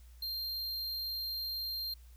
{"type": "tone", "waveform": "square", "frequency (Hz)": 4186, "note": "C8", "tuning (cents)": 0, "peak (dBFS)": -36, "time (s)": [0.22, 1.94], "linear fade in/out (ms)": 5, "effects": ["added 60 Hz sine -52 dBFS peak until 2.16 s", "white hiss -67 dBFS RMS until 2.16 s"]}